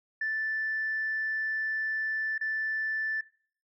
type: tone with dropouts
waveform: sine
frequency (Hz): 1760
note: A6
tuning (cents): 0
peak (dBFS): -27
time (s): 0.21-3.21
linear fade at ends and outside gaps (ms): 5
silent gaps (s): 2.38-2.41
effects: noise-tail reverb RT60 0.5 s tail -21 dB re dry + tanh soft clip ceiling -23 dBFS